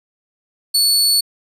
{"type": "tone", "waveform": "sawtooth", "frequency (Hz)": 4435, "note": "C#8", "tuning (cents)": 0, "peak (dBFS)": -9, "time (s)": [0.74, 1.21], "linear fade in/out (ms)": 10, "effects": ["resampled to 32000 Hz"]}